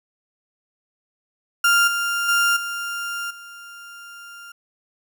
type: tone with level steps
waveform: 35% pulse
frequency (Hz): 1396.9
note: F6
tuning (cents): 0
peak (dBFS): -12 / -19 / -14 / -24 / -36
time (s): 1.64-4.52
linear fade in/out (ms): 5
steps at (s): 1.87 / 2.28 / 2.56 / 3.3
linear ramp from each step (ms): 10
effects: none